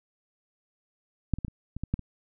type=clicks; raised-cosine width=5 ms; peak=-11 / -24 / -18 / -26 / -23 / -19 / -13 / -25 dBFS; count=8; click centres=1.337 / 1.386 / 1.448 / 1.482 / 1.766 / 1.836 / 1.94 / 1.993 s; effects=none